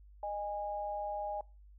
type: tone pair together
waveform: sine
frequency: 615 / 820.9 Hz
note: D#5 / G#5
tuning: -20 / -20 cents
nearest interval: perfect fourth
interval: 500 cents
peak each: -39 / -37 dBFS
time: 0.23-1.41 s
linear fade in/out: 2 ms
effects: noise-tail reverb RT60 0.3 s tail -24 dB re dry + added 50 Hz sine -54 dBFS peak until 1.78 s